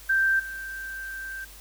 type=tone with level steps; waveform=sine; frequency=1568 Hz; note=G6; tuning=in tune; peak=-19 / -33 dBFS; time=0.09-1.45 s; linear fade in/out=10 ms; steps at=0.39 s; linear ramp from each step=10 ms; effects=added 50 Hz sine -48 dBFS peak until 1.6 s + white hiss -48 dBFS RMS until 1.6 s